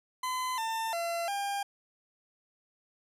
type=tone with pitch steps; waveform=40% pulse; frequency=1018 / 897 / 680 / 802 Hz; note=C6 / A5 / F5 / G5; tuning=-48 / +33 / -46 / +39 cents; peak=-30 dBFS; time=0.23-1.63 s; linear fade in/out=5 ms; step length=350 ms; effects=resampled to 32000 Hz